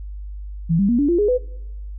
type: tone with pitch steps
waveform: sine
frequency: 164.81 / 198.27 / 238.5 / 287 / 345.2 / 415.3 / 499.6 Hz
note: E3 / G3 / A#3 / D4 / F4 / G#4 / B4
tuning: 0 / +20 / +40 / -40 / -20 / 0 / +20 cents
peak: -14 dBFS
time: 0.69-1.383 s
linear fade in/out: 20 ms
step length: 99 ms
effects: noise-tail reverb RT60 1.0 s tail -24 dB re dry + added 50 Hz sine -29 dBFS peak until 1.98 s